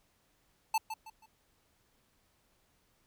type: tone with echo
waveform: square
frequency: 880 Hz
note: A5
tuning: in tune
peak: -27 dBFS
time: 0.74-0.78 s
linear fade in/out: 5 ms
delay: 160 ms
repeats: 3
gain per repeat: -10 dB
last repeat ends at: 1.26 s
effects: pink hiss -72 dBFS RMS until 3.06 s